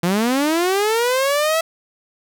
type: linear sweep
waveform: sawtooth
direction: up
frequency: 165.9 to 659.3 Hz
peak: -12 dBFS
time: 0.03-1.61 s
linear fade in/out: 5 ms
effects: none